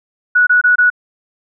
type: tone bursts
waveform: sine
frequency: 1468 Hz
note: F#6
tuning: 14 cents flat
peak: -7 dBFS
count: 4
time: 0.35-0.902 s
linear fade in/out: 10 ms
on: 120 ms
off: 24 ms
effects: none